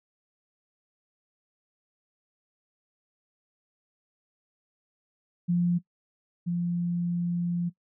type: tone pair in turn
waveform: sine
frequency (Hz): 174.61 / 173.61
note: F3 / F3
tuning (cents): 0 / -10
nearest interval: unison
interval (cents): 10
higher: first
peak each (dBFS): -21 / -25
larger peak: first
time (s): 5.48-5.79 / 6.46-7.7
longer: second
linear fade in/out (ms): 20
effects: noise-tail reverb RT60 0.1 s tail -18 dB re dry